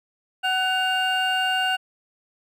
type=tone cluster; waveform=triangle; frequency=749 / 1496 / 2806 Hz; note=F#5 / F#6 / F7; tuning=+21 / +19 / +8 cents; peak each=-23 dBFS; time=0.43-1.77 s; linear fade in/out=20 ms; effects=none